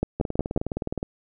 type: two click trains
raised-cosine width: 2 ms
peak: -14 / -9 dBFS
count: 17 / 4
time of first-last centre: 0.2-1.029 / 0.03-0.575 s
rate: 19.3 / 5.5 Hz
effects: none